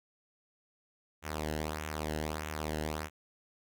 sawtooth tone with flanger, 77 Hz, D#2, 17 cents flat, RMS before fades -37 dBFS, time 1.22-3.1 s, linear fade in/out 50 ms, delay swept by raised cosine 0.21 to 0.87 ms, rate 1.6 Hz, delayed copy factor -0.7, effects none

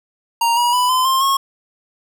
square tone with pitch steps, 932.3 / 961.8 / 992.3 / 1023.8 / 1056.2 / 1089.7 Hz, A#5 / B5 / B5 / C6 / C6 / C#6, 0 / -46 / +8 / -38 / +16 / -30 cents, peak -14 dBFS, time 0.41-1.37 s, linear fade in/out 5 ms, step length 160 ms, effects none

